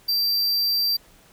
square tone, 4699 Hz, D8, in tune, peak -20 dBFS, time 0.08-0.97 s, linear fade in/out 10 ms, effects pink hiss -54 dBFS RMS until 1.32 s

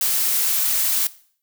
blue noise, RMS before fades -20 dBFS, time 0.01-1.07 s, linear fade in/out 2 ms, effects noise-tail reverb RT60 0.5 s tail -18 dB re dry

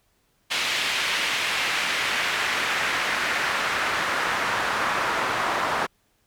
pink noise with band-pass filter sweep, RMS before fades -25 dBFS, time 0.5-5.87 s, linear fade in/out 20 ms, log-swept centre 2800 to 1100 Hz, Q 1.3, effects pink hiss -67 dBFS RMS until 6.26 s

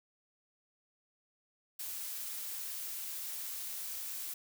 blue noise, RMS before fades -41 dBFS, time 1.79-4.34 s, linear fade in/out 5 ms, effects none

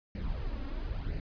brown noise with flanger, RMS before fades -35 dBFS, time 0.15-1.2 s, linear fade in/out 2 ms, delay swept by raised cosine 0.43 to 3.73 ms, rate 1 Hz, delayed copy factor +0.6, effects resampled to 11025 Hz

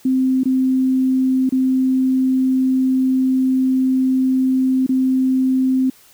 sine tone with dropouts, 260.4 Hz, C4, 8 cents flat, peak -13 dBFS, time 0.05-5.9 s, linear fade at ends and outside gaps 5 ms, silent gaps 0.435-0.455 / 1.493-1.522 / 4.865-4.891 s, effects white hiss -49 dBFS RMS until 6.13 s

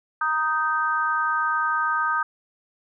harmonic tone, 311.1 Hz, D#4, in tune, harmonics 3 / 4 / 5, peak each -28 / -23 / -25 dBFS, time 0.21-2.23 s, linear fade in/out 5 ms, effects none

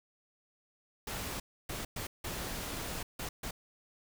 pink noise bursts at uneven times, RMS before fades -39 dBFS, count 6, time 1.07-1.4 / 1.69-1.85 / 1.96-2.07 / 2.24-3.03 / 3.19-3.29 / 3.43-3.51 s, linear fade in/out 5 ms, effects none

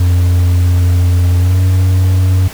triangle tone with pitch glide, 88.7 to 92.68 Hz, F2 to F#2, +27 to +3 cents, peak -5 dBFS, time 0-2.48 s, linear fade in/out 5 ms, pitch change +76 cents, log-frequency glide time 1.36-1.59 s, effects pink hiss -30 dBFS RMS until 2.53 s

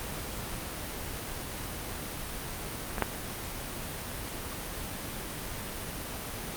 clicks, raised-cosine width 0.5 ms, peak -16 / -9 dBFS, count 2, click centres 2.982 / 3.023 s, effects pink hiss -37 dBFS RMS until 6.56 s + Opus 32 kbps

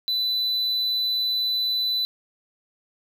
triangle tone, 3994 Hz, B7, 19 cents sharp, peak -20 dBFS, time 0.08-2.05 s, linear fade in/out 0 ms, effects none

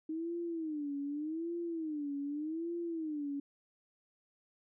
sine tone with vibrato, 311.1 Hz, D#4, in tune, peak -35 dBFS, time 0.09-3.4 s, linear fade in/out 5 ms, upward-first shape sine, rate 0.84 Hz, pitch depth 170 cents each way, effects none

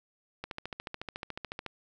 click train, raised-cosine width 0.3 ms, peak -21 dBFS, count 18, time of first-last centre 0.44-1.663 s, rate 13.9 Hz, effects none

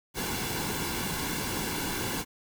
pink noise with comb filter, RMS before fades -32 dBFS, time 0.14-2.25 s, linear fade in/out 50 ms, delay 1.6 ms, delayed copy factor -0.6, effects none

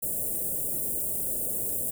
white band-stop noise, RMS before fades -30 dBFS, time 0.02-1.91 s, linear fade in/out 10 ms, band 640 to 8300 Hz, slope 48 dB/octave, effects none

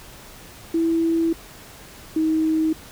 sine tone pair in turn, 329.6 / 316.6 Hz, E4 / D#4, 0 / +30 cents, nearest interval minor second, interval 70 cents, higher first, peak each -17 dBFS, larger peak neither, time 0.74-1.33 / 2.16-2.73 s, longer first, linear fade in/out 5 ms, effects pink hiss -43 dBFS RMS until 2.91 s

